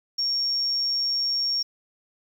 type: tone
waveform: sine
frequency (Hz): 5530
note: F8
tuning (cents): -18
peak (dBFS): -22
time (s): 0.18-1.63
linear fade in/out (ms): 10
effects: 8-bit